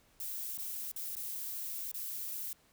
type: noise with dropouts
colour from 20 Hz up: violet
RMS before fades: -40 dBFS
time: 0.2-2.53 s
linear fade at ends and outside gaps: 2 ms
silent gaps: 0.574-0.585 / 0.916-0.961 / 1.154-1.166 / 1.916-1.942 s
effects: pink hiss -67 dBFS RMS until 2.72 s